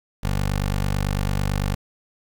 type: tone with notch filter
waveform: 15% pulse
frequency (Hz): 49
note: G1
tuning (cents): 0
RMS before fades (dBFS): -23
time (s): 0.23-1.75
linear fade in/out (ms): 10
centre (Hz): 370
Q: 1.8
effects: 8-bit